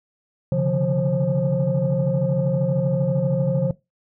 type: tone cluster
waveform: sine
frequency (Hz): 134.5 / 147.3 / 175 / 533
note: C3 / D3 / F3 / C5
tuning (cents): +48 / +6 / +4 / +32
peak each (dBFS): -22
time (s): 0.52-3.71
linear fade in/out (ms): 2
effects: noise-tail reverb RT60 0.2 s tail -20 dB re dry + tanh soft clip ceiling -12 dBFS